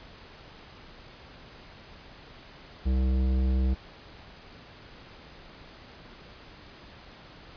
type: tone with tanh clipping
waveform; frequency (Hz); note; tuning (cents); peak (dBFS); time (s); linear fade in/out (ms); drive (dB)
sine; 64.8; C2; -16; -24; 2.85-3.75; 20; 14
effects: pink hiss -49 dBFS RMS until 7.56 s + resampled to 11025 Hz